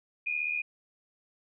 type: tone pair together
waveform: sine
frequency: 2434 / 2510 Hz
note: D#7 / D#7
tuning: -39 / +15 cents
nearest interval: minor second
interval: 54 cents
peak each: -30 / -34 dBFS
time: 0.26-0.62 s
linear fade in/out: 10 ms
effects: none